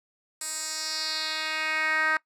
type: tone with band-pass filter sweep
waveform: 10% pulse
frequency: 313.3 Hz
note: D#4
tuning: 12 cents sharp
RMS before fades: -29 dBFS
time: 0.41-2.17 s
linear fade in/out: 2 ms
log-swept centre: 8700 to 1600 Hz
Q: 2.6
effects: noise-tail reverb RT60 0.1 s tail -21 dB re dry